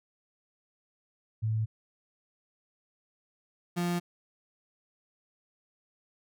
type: tone pair in turn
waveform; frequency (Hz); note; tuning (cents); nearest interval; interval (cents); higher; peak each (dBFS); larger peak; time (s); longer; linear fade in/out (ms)
sine / 35% pulse; 110 / 174.61; A2 / F3; 0 / 0; minor sixth; 800; second; -26; neither; 1.42-1.66 / 3.76-4; neither; 20
effects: none